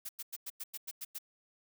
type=noise bursts; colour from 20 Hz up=blue; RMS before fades=-41 dBFS; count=9; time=0.05-1.187 s; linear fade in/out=10 ms; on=41 ms; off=96 ms; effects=none